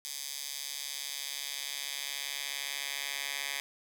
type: tone with high-pass filter sweep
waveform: 10% pulse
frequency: 140.1 Hz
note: C#3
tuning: 19 cents sharp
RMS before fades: -38 dBFS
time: 0.05-3.6 s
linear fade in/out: 0 ms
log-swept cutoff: 4900 to 2200 Hz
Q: 1.1
effects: none